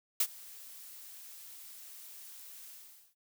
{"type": "noise with ADSR envelope", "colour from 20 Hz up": "blue", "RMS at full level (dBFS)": -26, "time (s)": [0.2, 3.15], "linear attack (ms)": 5, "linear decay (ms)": 60, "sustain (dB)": -24, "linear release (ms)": 460, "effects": []}